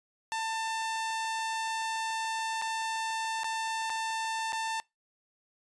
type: tone with dropouts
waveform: sawtooth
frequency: 893 Hz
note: A5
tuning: 25 cents sharp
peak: -27 dBFS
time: 0.32-4.8 s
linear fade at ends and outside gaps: 0 ms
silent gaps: 2.616-2.621 / 3.434-3.443 / 3.897-3.901 / 4.523-4.53 s
effects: noise-tail reverb RT60 0.2 s tail -24 dB re dry + resampled to 22050 Hz